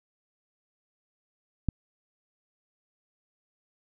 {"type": "click", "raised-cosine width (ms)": 5, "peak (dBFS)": -13, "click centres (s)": 1.687, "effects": []}